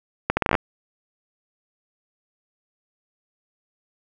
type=accelerating click train; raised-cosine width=0.5 ms; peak=-3 dBFS; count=9; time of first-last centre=0.3-0.552 s; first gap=70 ms; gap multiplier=0.75; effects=none